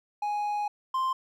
triangle tone pair in turn, 830.6 / 1046.5 Hz, G#5 / C6, 0 / 0 cents, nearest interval major third, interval 400 cents, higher second, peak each -25 / -23 dBFS, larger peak second, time 0.22-0.68 / 0.94-1.13 s, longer first, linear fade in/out 5 ms, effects none

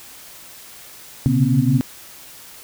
sine tone cluster, 123.4 / 135.4 / 141.8 / 241.1 / 265.1 Hz, B2 / C#3 / C#3 / B3 / C4, -1 / -40 / +40 / -41 / +23 cents, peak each -20 dBFS, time 1.26-1.81 s, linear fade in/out 0 ms, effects white hiss -41 dBFS RMS until 2.63 s

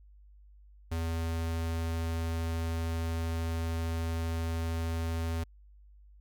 square tone, 82.41 Hz, E2, in tune, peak -31 dBFS, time 0.91-5.44 s, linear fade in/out 10 ms, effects added 50 Hz sine -53 dBFS peak until 6.2 s

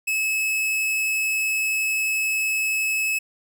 45% pulse tone, 2589 Hz, E7, 32 cents flat, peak -21 dBFS, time 0.07-3.19 s, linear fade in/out 10 ms, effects none

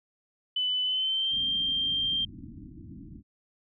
sine tone with pitch glide, 3002 to 3173 Hz, F#7 to G7, +24 to +20 cents, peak -25 dBFS, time 0.56-2.25 s, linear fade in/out 5 ms, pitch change +96 cents, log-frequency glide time 0.83-1.36 s
white low-pass noise, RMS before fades -45 dBFS, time 1.3-3.23 s, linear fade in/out 50 ms, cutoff 320 Hz, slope 96 dB/octave
effects none

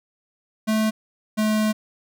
square tone pair in turn, 217.7 / 215.3 Hz, A3 / A3, -18 / -37 cents, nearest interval unison, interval 19 cents, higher first, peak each -19 dBFS, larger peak neither, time 0.67-0.91 / 1.37-1.73 s, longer second, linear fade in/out 20 ms, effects none

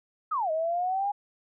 sine exponential two-way sweep, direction down then up, 1330 to 622.3 to 824 Hz, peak -25 dBFS, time 0.31-1.12 s, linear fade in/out 10 ms, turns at 0.51 s, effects none

